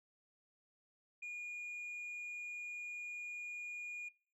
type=tone; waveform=sine; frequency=2435 Hz; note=D#7; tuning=38 cents flat; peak=-40 dBFS; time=1.22-4.09 s; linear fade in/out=10 ms; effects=noise-tail reverb RT60 0.4 s tail -22 dB re dry + tanh soft clip ceiling -42 dBFS